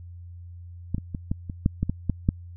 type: clicks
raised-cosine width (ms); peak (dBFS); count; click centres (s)
5; -13 / -19 / -17 / -13 / -21 / -7 / -11 / -12 / -10 / -7; 10; 0.946 / 0.982 / 1.148 / 1.315 / 1.498 / 1.661 / 1.83 / 1.896 / 2.097 / 2.289
effects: added 87 Hz sine -39 dBFS peak until 2.56 s